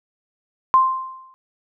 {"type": "tone with exponential decay", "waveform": "sine", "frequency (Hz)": 1046.5, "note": "C6", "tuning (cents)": 0, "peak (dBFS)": -8, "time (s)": [0.74, 1.34], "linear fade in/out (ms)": 0, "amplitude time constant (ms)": 130, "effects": []}